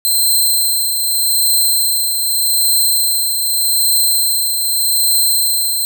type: tone with tremolo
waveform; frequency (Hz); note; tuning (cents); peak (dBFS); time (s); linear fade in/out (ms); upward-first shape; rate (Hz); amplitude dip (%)
5% pulse; 4118; C8; -28; -3; 0.05-5.85; 0; triangle; 0.83; 45
effects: none